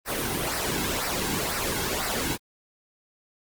pink noise with flanger, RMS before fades -28 dBFS, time 0.05-2.38 s, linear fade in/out 50 ms, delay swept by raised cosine 0.29 to 1.69 ms, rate 2 Hz, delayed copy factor -0.6, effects Opus 24 kbps

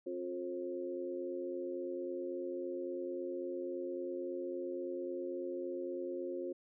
harmonic tone with a mistuned harmonic, 89 Hz, F2, 33 cents sharp, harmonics 3 / 4 / 5 / 6, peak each -46 / -39 / -52 / -43 dBFS, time 0.06-6.53 s, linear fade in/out 10 ms, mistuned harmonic 5, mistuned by -21 cents, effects none

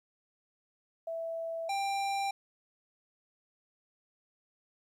sine / square tone pair in turn, 659.3 / 790.9 Hz, E5 / G5, 0 / +15 cents, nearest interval minor third, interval 315 cents, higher second, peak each -34 / -31 dBFS, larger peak second, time 1.07-1.69 / 1.69-2.31 s, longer neither, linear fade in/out 5 ms, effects low-pass 9000 Hz 12 dB/octave + 12-bit

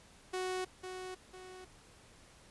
sawtooth tone with echo, 370 Hz, F#4, in tune, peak -31 dBFS, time 0.33-0.65 s, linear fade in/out 10 ms, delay 500 ms, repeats 2, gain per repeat -7 dB, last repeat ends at 1.65 s, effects pink hiss -60 dBFS RMS until 2.5 s + resampled to 24000 Hz

